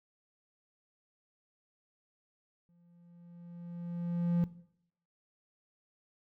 triangle tone with exponential growth, 172.6 Hz, F3, 20 cents flat, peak -23 dBFS, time 2.69-4.44 s, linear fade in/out 0 ms, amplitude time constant 380 ms, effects noise-tail reverb RT60 0.7 s tail -18 dB re dry

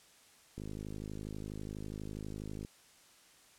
click train, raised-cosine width 3 ms, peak -30 dBFS, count 109, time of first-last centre 0.58-2.649 s, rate 52.2 Hz, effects white hiss -62 dBFS RMS until 3.58 s + low-pass 10000 Hz 12 dB/octave

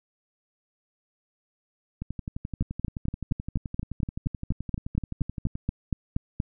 two click trains, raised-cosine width 5 ms, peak -20 / -13 dBFS, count 42 / 17, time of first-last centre 2.02-5.554 / 2.61-6.401 s, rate 11.6 / 4.22 Hz, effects none

